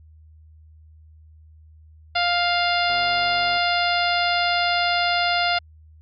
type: harmonic tone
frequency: 700 Hz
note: F5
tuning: 4 cents sharp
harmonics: 1 / 2 / 3 / 4 / 5 / 6 / 7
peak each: -22 / -25 / -27 / -28 / -29 / -30 / -30 dBFS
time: 2.15-5.59 s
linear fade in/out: 10 ms
type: click train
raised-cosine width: 1 ms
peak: -28 dBFS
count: 85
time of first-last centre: 2.9-3.572 s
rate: 125 Hz
effects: added 78 Hz sine -46 dBFS peak until 6.01 s + AAC 64 kbps